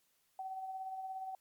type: tone with tremolo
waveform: sine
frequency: 761 Hz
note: F#5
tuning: 48 cents sharp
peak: -38 dBFS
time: 0.39-1.35 s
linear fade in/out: 2 ms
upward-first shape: sine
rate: 17 Hz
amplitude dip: 40%
effects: white hiss -75 dBFS RMS until 1.4 s + MP3 96 kbps